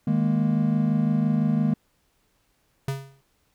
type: chord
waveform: triangle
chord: D# suspended fourth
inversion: none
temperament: just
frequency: 155.56 / 207.4 / 233.3 Hz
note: D#3 / G#3 / A#3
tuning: 0 / -2 / +2 cents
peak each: -22 dBFS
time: 0.07-1.74 s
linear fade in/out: 5 ms
type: tone with exponential decay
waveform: square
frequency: 136.4 Hz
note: C#3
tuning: 28 cents flat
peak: -23 dBFS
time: 2.88-3.21 s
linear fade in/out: 2 ms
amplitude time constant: 71 ms
effects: pink hiss -68 dBFS RMS until 3.54 s